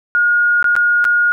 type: tone with dropouts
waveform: sine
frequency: 1433 Hz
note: F6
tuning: 44 cents sharp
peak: -10 dBFS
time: 0.15-1.32 s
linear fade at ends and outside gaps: 0 ms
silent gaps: 0.627-0.643 / 0.754-0.764 / 1.043-1.051 s
effects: none